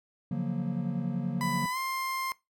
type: chord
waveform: triangle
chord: Gb major seventh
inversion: second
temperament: equal with one note detuned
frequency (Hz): 142.16 / 174.61 / 185 / 233.1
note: Db3 / F3 / Gb3 / Bb3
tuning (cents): +44 / 0 / 0 / 0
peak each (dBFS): -32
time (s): 0.31-1.66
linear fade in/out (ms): 5
type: tone with pitch glide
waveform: 30% pulse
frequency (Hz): 996 to 1054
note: B5 to C6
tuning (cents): +14 to +12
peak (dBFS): -28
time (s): 1.41-2.32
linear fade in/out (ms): 0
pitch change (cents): +98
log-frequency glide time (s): 1.7-1.78
effects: noise-tail reverb RT60 0.2 s tail -20 dB re dry